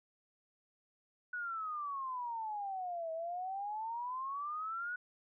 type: exponential two-way sweep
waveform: sine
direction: down then up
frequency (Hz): 1480 to 641 to 1480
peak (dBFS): -37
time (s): 1.33-4.96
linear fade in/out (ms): 5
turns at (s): 3.12
effects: none